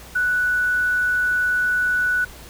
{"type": "tone with quantisation", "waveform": "sine", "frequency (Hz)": 1480, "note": "F#6", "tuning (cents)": 0, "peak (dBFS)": -17, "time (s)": [0.15, 2.25], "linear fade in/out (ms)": 10, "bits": 7, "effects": ["added 60 Hz sine -43 dBFS peak until 2.49 s", "pink hiss -42 dBFS RMS until 2.49 s"]}